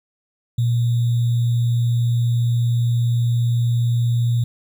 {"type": "tone with sample-and-hold", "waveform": "sine", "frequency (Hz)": 118.6, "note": "A#2", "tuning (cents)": 30, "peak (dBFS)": -15, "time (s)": [0.58, 4.44], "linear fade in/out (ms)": 5, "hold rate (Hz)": 3675, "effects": []}